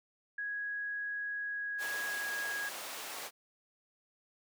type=tone with pitch glide; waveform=sine; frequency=1661 to 1647.6 Hz; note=G#6 to G#6; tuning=0 to -14 cents; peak=-35 dBFS; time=0.38-2.69 s; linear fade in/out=5 ms; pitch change=-14 cents; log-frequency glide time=1.39-2.56 s
type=high-pass noise; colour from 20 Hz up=pink; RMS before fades=-43 dBFS; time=1.78-3.31 s; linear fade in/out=50 ms; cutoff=580 Hz; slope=12 dB/octave
effects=none